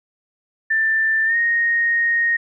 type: tone with pitch glide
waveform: sine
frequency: 1777 to 1863.2 Hz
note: A6 to A#6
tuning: +17 to -1 cents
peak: -15 dBFS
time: 0.7-2.37 s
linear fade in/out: 10 ms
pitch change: +82 cents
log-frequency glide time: 1.25-1.36 s
effects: none